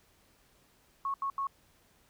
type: tone bursts at uneven times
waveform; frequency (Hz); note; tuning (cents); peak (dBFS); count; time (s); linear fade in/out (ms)
sine; 1099; C#6; -15; -30; 3; 1.05-1.14 / 1.22-1.3 / 1.38-1.47; 2
effects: pink hiss -66 dBFS RMS until 2.09 s